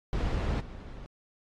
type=noise with level steps; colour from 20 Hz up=brown; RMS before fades=-29 / -43 dBFS; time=0.13-1.06 s; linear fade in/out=0 ms; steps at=0.6 s; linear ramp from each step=5 ms; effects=low-pass 5000 Hz 12 dB/octave + AAC 32 kbps